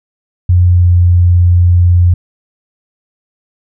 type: tone with pitch glide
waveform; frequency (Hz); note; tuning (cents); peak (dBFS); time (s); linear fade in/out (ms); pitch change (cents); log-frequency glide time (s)
sine; 89.1 to 88.18; F2 to F2; +35 to +17; -4; 0.49-2.14; 5; -18; 0.66-0.89
effects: none